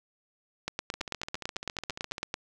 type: two click trains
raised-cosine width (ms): 0.2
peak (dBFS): -14 / -20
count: 16 / 19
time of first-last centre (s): 0.68-2.341 / 0.94-2.181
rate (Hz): 9.03 / 14.5
effects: none

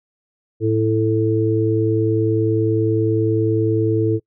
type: harmonic tone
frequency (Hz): 110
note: A2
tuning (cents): 0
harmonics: 1 / 3 / 4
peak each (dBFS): -19 / -19 / -19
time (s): 0.6-4.2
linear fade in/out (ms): 50
effects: noise-tail reverb RT60 0.1 s tail -25 dB re dry

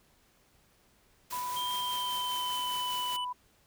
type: noise with tremolo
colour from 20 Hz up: white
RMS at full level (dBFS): -41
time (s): 1.3-3.17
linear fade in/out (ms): 10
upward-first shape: sine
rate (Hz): 5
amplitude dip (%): 30
type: tone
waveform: sine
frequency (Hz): 992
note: B5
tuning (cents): +7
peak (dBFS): -33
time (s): 1.32-3.33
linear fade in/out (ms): 10
type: tone with pitch glide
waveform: triangle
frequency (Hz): 3179 to 2983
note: G7 to F#7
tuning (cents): +24 to +13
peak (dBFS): -33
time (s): 1.56-3.25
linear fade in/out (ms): 10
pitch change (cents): -111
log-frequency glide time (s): 1.75-2.94
effects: pink hiss -66 dBFS RMS until 3.66 s

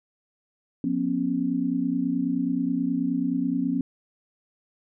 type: tone cluster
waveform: sine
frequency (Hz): 178 / 243 / 272.4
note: F3 / B3 / C#4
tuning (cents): +33 / -28 / -30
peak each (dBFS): -30 / -27 / -25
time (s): 0.84-3.81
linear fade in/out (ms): 2
effects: none

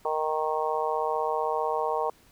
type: harmonic tone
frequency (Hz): 155.56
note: D#3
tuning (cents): 0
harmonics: 3 / 4 / 5 / 6 / 7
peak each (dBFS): -30 / -32 / -31 / -31 / -33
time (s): 0.05-2.1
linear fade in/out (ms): 2
effects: pink hiss -59 dBFS RMS until 2.31 s

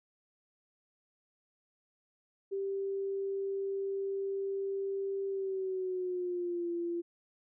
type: tone with pitch glide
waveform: sine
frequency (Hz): 392 to 343.2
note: G4 to F4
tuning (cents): 0 to -30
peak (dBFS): -32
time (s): 2.51-7.02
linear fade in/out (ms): 20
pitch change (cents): -230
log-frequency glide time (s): 5.28-6.7
effects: none

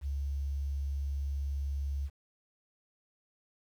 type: tone with quantisation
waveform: sine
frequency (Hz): 69.8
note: C#2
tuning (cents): +13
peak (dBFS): -31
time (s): 0.01-2.1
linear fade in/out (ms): 50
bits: 10
effects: none

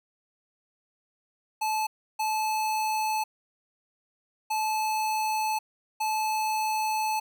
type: tone bursts at uneven times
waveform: square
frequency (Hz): 867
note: A5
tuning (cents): -26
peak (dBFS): -26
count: 4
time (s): 1.61-1.87 / 2.19-3.24 / 4.5-5.59 / 6-7.2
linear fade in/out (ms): 10
effects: none

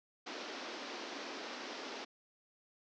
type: band-pass noise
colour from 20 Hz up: pink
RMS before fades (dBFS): -45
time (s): 0.26-2.05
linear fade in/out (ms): 10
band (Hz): 240 to 5800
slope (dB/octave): 48
effects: none

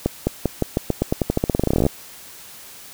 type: accelerating click train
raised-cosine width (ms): 2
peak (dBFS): -4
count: 26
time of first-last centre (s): 0.06-1.865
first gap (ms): 210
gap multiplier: 0.89
effects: white hiss -41 dBFS RMS until 2.93 s

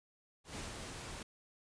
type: noise with ADSR envelope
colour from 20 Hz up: pink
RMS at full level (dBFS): -43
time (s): 0.44-1.23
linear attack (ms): 140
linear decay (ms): 150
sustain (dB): -3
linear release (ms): 6
effects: resampled to 22050 Hz

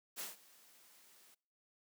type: noise with ADSR envelope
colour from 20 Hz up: white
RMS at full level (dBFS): -42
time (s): 0.16-1.35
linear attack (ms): 37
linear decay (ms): 160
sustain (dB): -22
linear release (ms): 13
effects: noise-tail reverb RT60 0.6 s tail -26 dB re dry + high-pass 200 Hz 12 dB/octave

